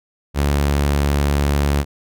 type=tone; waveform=sawtooth; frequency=71.5 Hz; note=D2; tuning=46 cents flat; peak=-11 dBFS; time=0.34-1.85 s; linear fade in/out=50 ms; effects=none